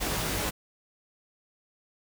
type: noise with comb filter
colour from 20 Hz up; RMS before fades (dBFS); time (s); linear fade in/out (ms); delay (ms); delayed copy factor
pink; -30; 0-0.51; 20; 19; +0.65
effects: none